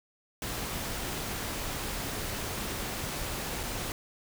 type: noise with dropouts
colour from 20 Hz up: pink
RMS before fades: -35 dBFS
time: 0.42-3.92 s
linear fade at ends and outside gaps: 1 ms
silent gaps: 3.632-3.635 s
effects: none